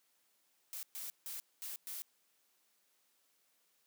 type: noise bursts at uneven times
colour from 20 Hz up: blue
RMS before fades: -44 dBFS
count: 5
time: 0.73-0.83 / 0.95-1.1 / 1.26-1.4 / 1.62-1.76 / 1.87-2.02 s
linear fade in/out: 0 ms
effects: white hiss -75 dBFS RMS until 3.86 s + high-pass 200 Hz 12 dB/octave